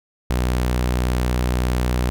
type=tone; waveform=sawtooth; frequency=61.74 Hz; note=B1; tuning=in tune; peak=-14 dBFS; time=0.3-2.1 s; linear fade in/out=0 ms; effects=none